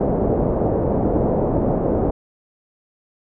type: low-pass noise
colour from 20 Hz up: white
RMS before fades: -19 dBFS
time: 0-2.11 s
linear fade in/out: 10 ms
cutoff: 600 Hz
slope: 24 dB/octave
effects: none